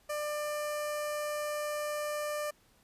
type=tone with notch filter; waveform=sawtooth; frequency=596 Hz; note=D5; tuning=25 cents sharp; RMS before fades=-35 dBFS; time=0.09-2.51 s; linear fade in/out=10 ms; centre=3600 Hz; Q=1.8; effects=pink hiss -66 dBFS RMS until 2.83 s + resampled to 32000 Hz